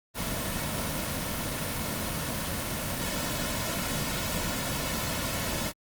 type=noise with comb filter; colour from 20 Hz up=pink; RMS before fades=-31 dBFS; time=0.14-5.73 s; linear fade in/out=50 ms; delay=2.5 ms; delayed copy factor=-0.5; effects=Opus 24 kbps